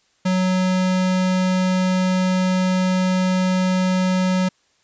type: tone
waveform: square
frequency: 185 Hz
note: F#3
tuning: in tune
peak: -17 dBFS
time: 0.25-4.49 s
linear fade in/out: 10 ms
effects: white hiss -62 dBFS RMS until 4.83 s + resampled to 16000 Hz